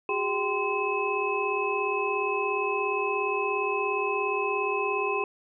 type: tone cluster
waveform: sine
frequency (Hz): 371.9 / 409 / 777 / 1034 / 2580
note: F#4 / G#4 / G5 / C6 / E7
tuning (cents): +9 / -26 / -16 / -21 / -38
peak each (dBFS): -34 / -29 / -35 / -30 / -31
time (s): 0.09-5.24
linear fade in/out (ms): 2
effects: none